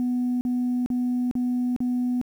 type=tone bursts; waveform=sine; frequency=247.4 Hz; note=B3; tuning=3 cents sharp; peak=-20 dBFS; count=5; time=0-2.214 s; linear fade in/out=0 ms; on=410 ms; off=41 ms; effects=tanh soft clip ceiling -19 dBFS + 9-bit